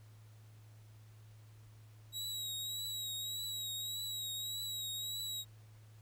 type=tone with vibrato; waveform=sawtooth; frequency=3843 Hz; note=B7; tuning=48 cents flat; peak=-36 dBFS; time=2.12-5.45 s; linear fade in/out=50 ms; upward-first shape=triangle; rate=1.7 Hz; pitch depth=45 cents each way; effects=added 108 Hz sine -55 dBFS peak until 6.01 s + pink hiss -68 dBFS RMS until 6.01 s